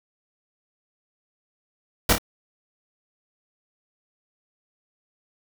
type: noise with echo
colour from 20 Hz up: pink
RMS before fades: -17 dBFS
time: 2.09-2.13 s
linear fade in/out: 5 ms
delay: 27 ms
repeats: 2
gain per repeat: -6 dB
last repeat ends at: 2.184 s
effects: none